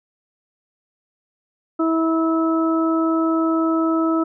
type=harmonic tone; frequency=325.1 Hz; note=E4; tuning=24 cents flat; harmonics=1 / 2 / 3 / 4; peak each=-17 / -26 / -33 / -24 dBFS; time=1.79-4.24 s; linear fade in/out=10 ms; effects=none